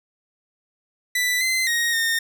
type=tone with pitch steps; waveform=sawtooth; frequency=1982 / 2060 / 1873 / 1832 Hz; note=B6 / C7 / A#6 / A#6; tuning=+6 / -28 / +8 / -31 cents; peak=-16 dBFS; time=1.15-2.19 s; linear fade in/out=5 ms; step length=260 ms; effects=none